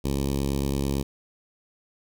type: tone with notch filter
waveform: 10% pulse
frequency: 69 Hz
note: C#2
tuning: 7 cents flat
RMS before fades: -26 dBFS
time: 0.04-1.03 s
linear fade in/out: 10 ms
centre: 1500 Hz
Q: 0.52
effects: none